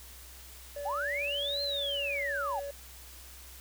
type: tone with pitch glide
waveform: triangle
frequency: 574 to 564.8 Hz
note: D5 to C#5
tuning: -40 to +32 cents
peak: -34 dBFS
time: 0.76-2.71 s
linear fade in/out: 5 ms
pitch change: -28 cents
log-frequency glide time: 0.94-1.88 s
type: linear two-way sweep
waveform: sine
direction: up then down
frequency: 731 to 4200 to 731 Hz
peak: -31 dBFS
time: 0.85-2.6 s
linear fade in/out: 10 ms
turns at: 1.62 s
effects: added 63 Hz sine -51 dBFS peak until 3.6 s + white hiss -51 dBFS RMS until 3.6 s